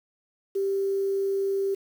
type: tone with quantisation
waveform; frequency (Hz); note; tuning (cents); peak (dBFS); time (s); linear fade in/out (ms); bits
sine; 392; G4; 0; -23; 0.55-1.75; 10; 8
effects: none